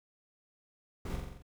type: noise with echo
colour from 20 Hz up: brown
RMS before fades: -38 dBFS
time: 1.05-1.16 s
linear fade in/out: 5 ms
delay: 44 ms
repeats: 6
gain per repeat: -3 dB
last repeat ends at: 1.424 s
effects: none